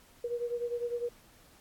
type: beating tone pair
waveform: sine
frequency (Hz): 476 / 485.9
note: A#4 / B4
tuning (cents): +36 / -28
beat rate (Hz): 9.9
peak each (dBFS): -33 / -37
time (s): 0.24-1.09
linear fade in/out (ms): 5
effects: pink hiss -60 dBFS RMS until 1.6 s + AAC 64 kbps